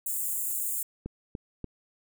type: high-pass noise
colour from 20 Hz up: white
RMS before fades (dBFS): -31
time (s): 0.06-0.83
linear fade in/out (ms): 5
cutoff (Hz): 7000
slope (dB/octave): 96
type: click train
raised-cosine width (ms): 3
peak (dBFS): -22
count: 3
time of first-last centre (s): 1.06-1.643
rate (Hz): 3.43
effects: none